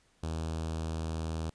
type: tone with notch filter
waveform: sawtooth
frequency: 80.4 Hz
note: E2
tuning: 43 cents flat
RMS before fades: -35 dBFS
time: 0.23-1.5 s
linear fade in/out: 5 ms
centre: 2000 Hz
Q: 1.5
effects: pink hiss -68 dBFS RMS until 1.54 s + resampled to 22050 Hz